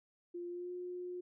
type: tone with pitch glide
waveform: sine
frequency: 349.2 to 358.4 Hz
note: F4 to F4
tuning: 0 to +45 cents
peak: -40 dBFS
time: 0.34-1.21 s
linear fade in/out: 10 ms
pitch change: +45 cents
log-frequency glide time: 0.48-0.72 s
effects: none